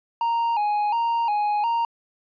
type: tone with vibrato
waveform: triangle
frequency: 880 Hz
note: A5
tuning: in tune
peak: -18 dBFS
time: 0.21-1.85 s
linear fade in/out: 2 ms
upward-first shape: square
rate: 1.4 Hz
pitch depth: 95 cents each way
effects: resampled to 11025 Hz